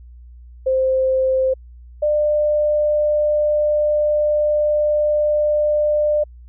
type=tone pair in turn; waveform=sine; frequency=523.3 / 598.3 Hz; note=C5 / D5; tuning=0 / +32 cents; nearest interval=major second; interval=232 cents; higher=second; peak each=-14 dBFS; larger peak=neither; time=0.66-1.54 / 2.02-6.24 s; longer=second; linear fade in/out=10 ms; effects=added 60 Hz sine -38 dBFS peak until 6.48 s